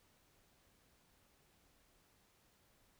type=silence; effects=pink hiss -72 dBFS RMS until 2.99 s